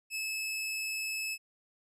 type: tone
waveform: sawtooth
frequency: 2600 Hz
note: E7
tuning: 24 cents flat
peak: -30 dBFS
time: 0.1-1.38 s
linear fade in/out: 50 ms
effects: resampled to 32000 Hz